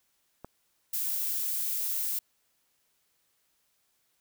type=click; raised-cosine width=1 ms; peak=-27 dBFS; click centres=0.446 s
type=noise; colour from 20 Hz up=violet; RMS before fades=-31 dBFS; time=0.93-2.19 s; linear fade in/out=5 ms
effects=white hiss -73 dBFS RMS until 4.2 s